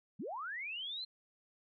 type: linear sweep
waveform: sine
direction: up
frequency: 143.3 to 4186 Hz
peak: -39 dBFS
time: 0.19-1.05 s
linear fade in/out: 10 ms
effects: none